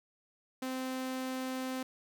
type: tone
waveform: sawtooth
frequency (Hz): 259.2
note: C4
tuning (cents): -16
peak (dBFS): -31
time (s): 0.62-1.83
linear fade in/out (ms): 5
effects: none